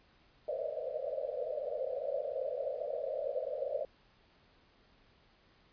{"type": "band-pass noise", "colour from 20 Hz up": "pink", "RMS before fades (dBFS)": -37, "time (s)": [0.48, 3.85], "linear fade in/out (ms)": 2, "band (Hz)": [490, 640], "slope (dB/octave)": 96, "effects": ["pink hiss -66 dBFS RMS until 5.72 s", "resampled to 11025 Hz"]}